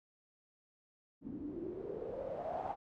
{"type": "noise with low-pass filter sweep", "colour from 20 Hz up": "white", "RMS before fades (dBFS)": -42, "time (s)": [1.21, 2.76], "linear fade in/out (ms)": 50, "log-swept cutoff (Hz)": [250, 820], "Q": 7.9, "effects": []}